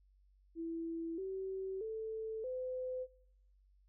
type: tone with pitch steps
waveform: sine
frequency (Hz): 330.6 / 382 / 441.3 / 509.9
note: E4 / G4 / A4 / C5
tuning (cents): +5 / -45 / +5 / -45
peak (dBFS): -38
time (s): 0.55-3.07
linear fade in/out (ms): 50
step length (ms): 630
effects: noise-tail reverb RT60 0.7 s tail -20 dB re dry + added 48 Hz sine -65 dBFS peak until 3.88 s